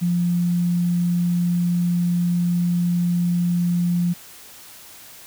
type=tone; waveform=sine; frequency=174.61 Hz; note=F3; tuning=in tune; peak=-17 dBFS; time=0.01-4.14 s; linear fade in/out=20 ms; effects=white hiss -43 dBFS RMS until 5.26 s